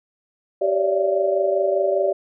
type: tone cluster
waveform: sine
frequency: 388 / 560 / 585 / 675 Hz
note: G4 / C#5 / D5 / E5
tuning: -18 / +18 / -7 / +41 cents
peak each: -22 / -25 / -20 / -26 dBFS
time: 0.61-2.13 s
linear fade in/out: 10 ms
effects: none